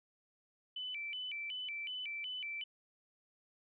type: tone with vibrato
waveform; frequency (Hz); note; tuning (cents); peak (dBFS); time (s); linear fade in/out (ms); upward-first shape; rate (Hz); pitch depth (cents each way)
sine; 2648; E7; +7; -39; 0.76-2.64; 5; square; 2.7; 220
effects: none